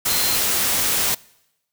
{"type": "tone in noise", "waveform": "sine", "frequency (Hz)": 4135, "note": "C8", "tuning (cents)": -21, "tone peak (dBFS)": -25, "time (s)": [0.09, 0.36], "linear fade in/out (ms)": 10, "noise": "white", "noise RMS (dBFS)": -20, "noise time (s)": [0.05, 1.15], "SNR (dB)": -8, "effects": ["noise-tail reverb RT60 0.9 s tail -24 dB re dry"]}